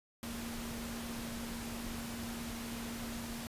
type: tone in noise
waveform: sine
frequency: 233.1 Hz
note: A#3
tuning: in tune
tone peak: -42 dBFS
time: 0.23-3.47 s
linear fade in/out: 0 ms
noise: pink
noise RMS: -44 dBFS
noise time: 0.23-3.47 s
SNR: -1 dB
effects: resampled to 32000 Hz